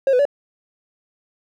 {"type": "tone with pitch steps", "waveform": "triangle", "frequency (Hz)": [541, 498.9, 572], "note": ["C#5", "B4", "D5"], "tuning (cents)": [-42, 17, -46], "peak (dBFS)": -10, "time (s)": [0.07, 0.253], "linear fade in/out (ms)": 2, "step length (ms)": 61, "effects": ["tanh soft clip ceiling -7 dBFS"]}